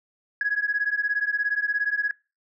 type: beating tone pair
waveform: sine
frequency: 1661.2 / 1678.2 Hz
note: G#6 / G#6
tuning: 0 / +18 cents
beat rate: 17 Hz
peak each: -25 / -24 dBFS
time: 0.41-2.11 s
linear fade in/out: 2 ms
effects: noise-tail reverb RT60 0.3 s tail -24 dB re dry + tanh soft clip ceiling -14 dBFS